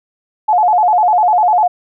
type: tone with vibrato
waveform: sine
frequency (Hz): 784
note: G5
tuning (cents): 0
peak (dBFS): -8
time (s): 0.48-1.68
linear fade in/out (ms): 10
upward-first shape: square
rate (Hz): 10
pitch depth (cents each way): 160
effects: none